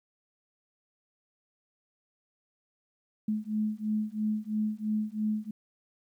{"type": "beating tone pair", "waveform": "sine", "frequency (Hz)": [212.7, 215.7], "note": ["G#3", "A3"], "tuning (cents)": [42, -34], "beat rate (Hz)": 3, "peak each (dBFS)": -31, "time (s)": [3.28, 5.51], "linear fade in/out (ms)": 5, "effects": ["11-bit"]}